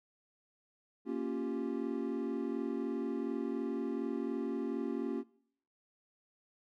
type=chord; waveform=triangle; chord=G half-diminished seventh; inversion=first; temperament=equal; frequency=233.1 / 277.2 / 349.2 / 392 Hz; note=Bb3 / Db4 / F4 / G4; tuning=0 / 0 / 0 / 0 cents; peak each=-37 / -36 / -38 / -39 dBFS; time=1.05-5.24 s; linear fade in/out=50 ms; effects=noise-tail reverb RT60 0.6 s tail -20 dB re dry